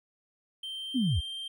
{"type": "tone with pitch glide", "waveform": "triangle", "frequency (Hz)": [3134, 3161], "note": ["G7", "G7"], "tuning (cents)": [-1, 14], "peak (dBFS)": -34, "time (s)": [0.63, 1.48], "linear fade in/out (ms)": 5, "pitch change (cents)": 15, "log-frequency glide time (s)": [0.78, 1.21]}
{"type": "linear sweep", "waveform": "sine", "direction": "down", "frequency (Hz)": [277.7, 55.5], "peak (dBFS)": -24, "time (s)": [0.94, 1.21], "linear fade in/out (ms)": 20}
{"effects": []}